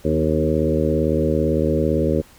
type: harmonic tone with a mistuned harmonic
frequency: 77.78 Hz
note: D#2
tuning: in tune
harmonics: 1 / 2 / 3 / 4 / 5 / 6 / 7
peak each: -24 / -24 / -24 / -24 / -24 / -24 / -24 dBFS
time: 0.04-2.22 s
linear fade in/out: 20 ms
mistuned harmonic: 3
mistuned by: +28 cents
effects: pink hiss -49 dBFS RMS until 2.38 s